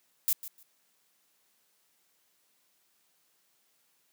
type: noise with echo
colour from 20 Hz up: violet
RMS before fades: -26 dBFS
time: 0.28-0.33 s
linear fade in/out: 0 ms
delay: 150 ms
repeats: 2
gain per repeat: -15 dB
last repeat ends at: 0.63 s
effects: white hiss -71 dBFS RMS until 4.12 s + high-pass 150 Hz 12 dB/octave